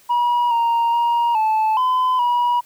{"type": "tone with pitch steps", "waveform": "sine", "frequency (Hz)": [963, 932, 943, 872, 1016, 967], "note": ["B5", "A#5", "A#5", "A5", "B5", "B5"], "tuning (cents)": [-44, -1, 20, -16, 49, -37], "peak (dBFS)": -12, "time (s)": [0.09, 2.61], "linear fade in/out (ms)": 20, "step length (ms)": 420, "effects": ["tanh soft clip ceiling -14 dBFS", "white hiss -52 dBFS RMS until 2.65 s"]}